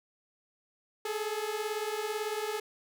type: beating tone pair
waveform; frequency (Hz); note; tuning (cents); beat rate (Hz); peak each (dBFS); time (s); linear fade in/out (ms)
sawtooth; 418.2 / 436.2; G#4 / A4; +12 / -15; 18; -31; 1.05-2.6; 5
effects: none